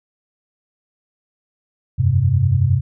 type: chord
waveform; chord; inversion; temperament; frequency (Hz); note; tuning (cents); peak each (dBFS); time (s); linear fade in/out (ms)
sine; F suspended second; none; equal; 87.31 / 98 / 130.81; F2 / G2 / C3; 0 / 0 / 0; -20 / -16 / -16; 1.98-2.81; 20
effects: none